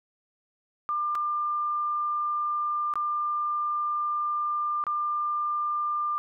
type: tone with dropouts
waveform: sine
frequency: 1196 Hz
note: D6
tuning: 31 cents sharp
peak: -25 dBFS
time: 0.89-6.18 s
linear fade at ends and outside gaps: 0 ms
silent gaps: 1.151-1.154 / 2.938-2.956 / 4.839-4.867 s
effects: none